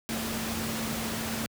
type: tone in noise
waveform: sine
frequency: 224.6 Hz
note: A3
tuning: 36 cents sharp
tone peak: -34 dBFS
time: 0.09-1.46 s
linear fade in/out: 0 ms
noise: pink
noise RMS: -33 dBFS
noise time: 0.09-1.46 s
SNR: -4 dB
effects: high-pass 80 Hz 12 dB/octave